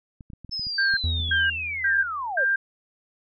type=clicks; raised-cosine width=5 ms; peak=-29 dBFS; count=11; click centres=0.208 / 0.302 / 0.334 / 0.447 / 0.494 / 0.595 / 0.669 / 0.939 / 1.039 / 1.201 / 1.289 s
type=linear sweep; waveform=sine; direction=down; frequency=5274 to 471.8 Hz; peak=-27 dBFS; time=0.51-2.45 s; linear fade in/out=20 ms
type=tone bursts; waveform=sine; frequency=1590 Hz; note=G6; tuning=24 cents sharp; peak=-19 dBFS; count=4; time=0.78-2.56 s; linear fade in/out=5 ms; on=190 ms; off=340 ms
type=tone with exponential decay; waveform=triangle; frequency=82.4 Hz; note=E2; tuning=in tune; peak=-19 dBFS; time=1.04-2.33 s; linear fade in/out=0 ms; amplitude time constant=280 ms
effects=none